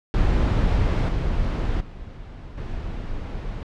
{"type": "noise with level steps", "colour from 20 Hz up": "brown", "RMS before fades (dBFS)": [-19, -23, -37, -30], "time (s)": [0.14, 3.63], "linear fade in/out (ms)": 0, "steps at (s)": [1.08, 1.8, 2.57], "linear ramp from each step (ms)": 10, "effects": ["low-pass 4000 Hz 12 dB/octave"]}